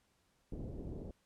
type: low-pass noise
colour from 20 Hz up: pink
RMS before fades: -44 dBFS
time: 0.52-1.11 s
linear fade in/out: 2 ms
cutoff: 500 Hz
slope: 24 dB/octave
effects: pink hiss -75 dBFS RMS until 1.25 s + low-pass 11000 Hz 12 dB/octave